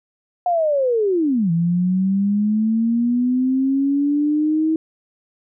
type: linear two-way sweep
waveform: sine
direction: down then up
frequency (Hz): 724 to 164.81 to 320.4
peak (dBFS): -15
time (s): 0.46-4.76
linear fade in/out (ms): 2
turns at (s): 1.51
effects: none